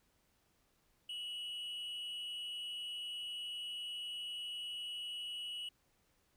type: tone with amplitude modulation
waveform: triangle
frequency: 2928 Hz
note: F#7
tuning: 19 cents flat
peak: -37 dBFS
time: 1.09-5.69 s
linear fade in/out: 5 ms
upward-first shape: sine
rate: 236 Hz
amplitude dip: 50%
effects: pink hiss -75 dBFS RMS until 6.36 s